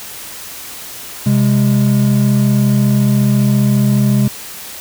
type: tone pair together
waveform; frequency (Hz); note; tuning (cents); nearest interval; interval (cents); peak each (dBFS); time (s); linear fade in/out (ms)
triangle; 130.44 / 205; C3 / G#3; -5 / -22; minor sixth; 783; -10; 1.26-4.28; 5
effects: white hiss -30 dBFS RMS until 4.8 s